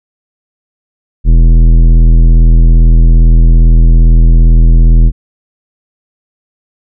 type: tone with tanh clipping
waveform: sine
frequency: 41.2 Hz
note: E1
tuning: in tune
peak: -3 dBFS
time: 1.24-5.12 s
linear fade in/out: 50 ms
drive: 13 dB
effects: none